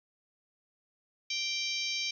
harmonic tone with a mistuned harmonic, 784 Hz, G5, in tune, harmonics 3 / 4 / 5 / 6 / 7 / 8, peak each -36 / -38 / -39 / -39 / -38 / -42 dBFS, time 1.3-2.11 s, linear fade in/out 5 ms, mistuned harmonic 5, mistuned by -30 cents, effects 11-bit

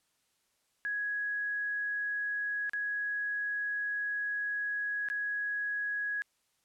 sine tone with dropouts, 1667 Hz, G#6, 6 cents sharp, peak -31 dBFS, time 0.85-6.22 s, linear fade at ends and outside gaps 0 ms, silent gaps 2.695-2.734 / 5.087-5.1 s, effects white hiss -75 dBFS RMS until 6.64 s + low-pass 11000 Hz 12 dB/octave

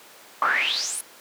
brown noise with band-pass filter sweep, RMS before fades -24 dBFS, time 0.42-1.01 s, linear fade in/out 2 ms, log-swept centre 1100 to 11000 Hz, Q 9.7, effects pink hiss -47 dBFS RMS until 1.2 s + high-pass 400 Hz 12 dB/octave

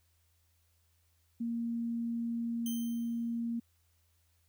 sine tone, 233.1 Hz, A#3, in tune, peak -32 dBFS, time 1.4-3.6 s, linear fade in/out 10 ms
5% pulse tone with exponential decay, 3118 Hz, G7, 10 cents flat, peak -30 dBFS, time 2.66-3.4 s, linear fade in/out 2 ms, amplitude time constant 160 ms
effects added 83 Hz sine -70 dBFS peak until 4.48 s + white hiss -75 dBFS RMS until 4.48 s

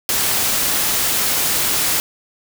white noise, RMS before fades -18 dBFS, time 0.09-2 s, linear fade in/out 0 ms, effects none

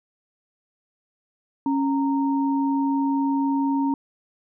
sine tone pair together, 275.3 / 926 Hz, C#4 / A#5, -12 / -12 cents, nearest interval octave + major sixth, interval 2100 cents, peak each -20 / -27 dBFS, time 1.66-3.94 s, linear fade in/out 2 ms, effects none

